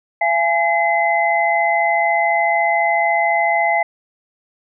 sine tone cluster, 679 / 833 / 2045 Hz, F5 / G#5 / C7, -49 / +5 / -40 cents, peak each -18 dBFS, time 0.21-3.83 s, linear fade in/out 5 ms, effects none

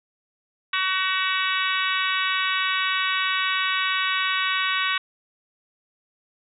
harmonic tone with a mistuned harmonic, 376.9 Hz, F#4, 32 cents sharp, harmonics 3 / 4 / 5 / 6 / 7 / 8 / 9 / 10, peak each -27 / -28 / -29 / -30 / -30 / -31 / -32 / -32 dBFS, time 0.73-4.98 s, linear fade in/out 5 ms, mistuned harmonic 8, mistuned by -37 cents, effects none

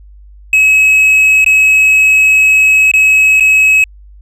triangle tone with dropouts, 2564 Hz, E7, 49 cents flat, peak -3 dBFS, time 0.53-3.84 s, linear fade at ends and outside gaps 2 ms, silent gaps 1.445-1.462 / 2.915-2.937 / 3.399-3.406 s, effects added 50 Hz sine -34 dBFS peak until 4.21 s + resampled to 32000 Hz

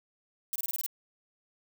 violet noise bursts, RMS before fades -33 dBFS, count 7, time 0.53-0.863 s, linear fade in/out 0 ms, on 27 ms, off 24 ms, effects none

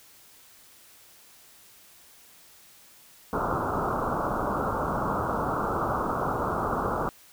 white low-pass noise, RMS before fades -28 dBFS, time 3.33-7.09 s, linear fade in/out 0 ms, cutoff 1400 Hz, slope 96 dB/octave, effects white hiss -54 dBFS RMS until 7.32 s

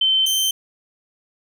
sine / sawtooth tone pair in turn, 3087 / 3107 Hz, G7 / G7, -27 / -16 cents, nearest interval unison, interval 11 cents, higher second, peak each -14 dBFS, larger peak neither, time 0.01-0.26 / 0.26-0.51 s, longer neither, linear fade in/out 5 ms, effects none

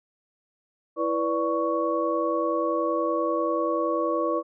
sine tone cluster, 330.6 / 493.6 / 584 / 1115 Hz, E4 / B4 / D5 / C#6, +5 / -1 / -10 / +10 cents, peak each -28 dBFS, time 0.96-4.43 s, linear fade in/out 50 ms, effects none

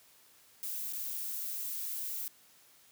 violet noise with dropouts, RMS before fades -38 dBFS, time 0.63-2.28 s, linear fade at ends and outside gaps 0 ms, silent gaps 0.925-0.933 s, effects white hiss -62 dBFS RMS until 2.91 s + high-pass 60 Hz 12 dB/octave

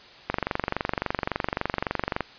click train, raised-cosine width 0.5 ms, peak -9 dBFS, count 46, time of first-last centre 0.3-2.207 s, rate 23.6 Hz, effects white hiss -48 dBFS RMS until 2.38 s + resampled to 11025 Hz

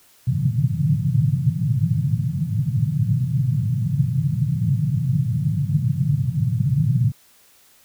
pink band-pass noise, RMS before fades -20 dBFS, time 0.27-7.12 s, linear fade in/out 10 ms, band 110 to 160 Hz, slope 48 dB/octave, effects white hiss -54 dBFS RMS until 7.84 s

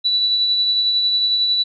sine tone with tremolo, 3951 Hz, B7, in tune, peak -13 dBFS, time 0.04-1.64 s, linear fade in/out 20 ms, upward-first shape triangle, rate 11 Hz, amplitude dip 35%, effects none

